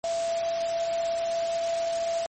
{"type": "tone in noise", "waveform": "sine", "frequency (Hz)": 670, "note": "E5", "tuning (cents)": 28, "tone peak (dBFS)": -25, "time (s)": [0.04, 2.26], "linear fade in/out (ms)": 0, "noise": "white", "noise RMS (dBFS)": -37, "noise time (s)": [0.04, 2.26], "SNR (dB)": 9, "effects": ["MP3 32 kbps"]}